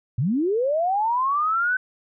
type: linear sweep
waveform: sine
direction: up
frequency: 104.9 to 1530 Hz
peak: -19 dBFS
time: 0.18-1.77 s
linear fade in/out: 5 ms
effects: none